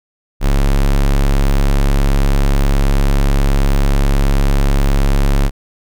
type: tone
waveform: square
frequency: 34.65 Hz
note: C#1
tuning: in tune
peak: -10 dBFS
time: 0.4-5.51 s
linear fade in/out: 50 ms
effects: none